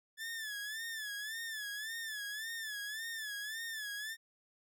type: tone with vibrato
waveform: sawtooth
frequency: 1740 Hz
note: A6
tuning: 20 cents flat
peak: -36 dBFS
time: 0.17-4.17 s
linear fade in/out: 50 ms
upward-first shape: sine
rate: 1.8 Hz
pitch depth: 97 cents each way
effects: none